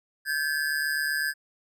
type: ring-modulated tone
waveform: square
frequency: 1641 Hz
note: G#6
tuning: 21 cents flat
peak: -23 dBFS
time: 0.25-1.34 s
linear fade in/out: 50 ms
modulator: 73.9 Hz
effects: none